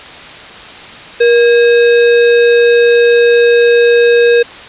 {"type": "tone with sample-and-hold", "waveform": "sine", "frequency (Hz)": 473.9, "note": "A#4", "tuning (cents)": 28, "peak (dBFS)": -4, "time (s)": [1.2, 4.43], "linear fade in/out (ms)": 10, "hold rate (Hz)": 2100, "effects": ["white hiss -30 dBFS RMS until 4.68 s", "resampled to 8000 Hz"]}